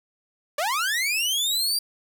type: linear sweep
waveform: sawtooth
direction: up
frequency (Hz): 550 to 4782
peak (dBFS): -19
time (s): 0.58-1.79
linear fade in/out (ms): 5
effects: 9-bit